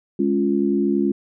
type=chord; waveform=sine; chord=Db major; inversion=second; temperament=equal; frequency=207.7 / 277.2 / 349.2 Hz; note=Ab3 / Db4 / F4; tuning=0 / 0 / 0 cents; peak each=-21 dBFS; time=0.19-1.12 s; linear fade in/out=5 ms; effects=none